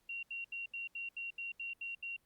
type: tone bursts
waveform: sine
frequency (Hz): 2752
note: F7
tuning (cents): -26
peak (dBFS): -39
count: 10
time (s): 0.09-2.165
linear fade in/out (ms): 5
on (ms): 140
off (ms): 75
effects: pink hiss -75 dBFS RMS until 2.25 s + Opus 48 kbps